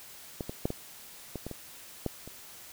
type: clicks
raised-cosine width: 2 ms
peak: -20 / -22 / -14 / -20 / -22 / -23 / -25 / -16 / -30 dBFS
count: 9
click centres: 0.408 / 0.495 / 0.655 / 0.704 / 1.357 / 1.466 / 1.513 / 2.063 / 2.276 s
effects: white hiss -49 dBFS RMS until 2.72 s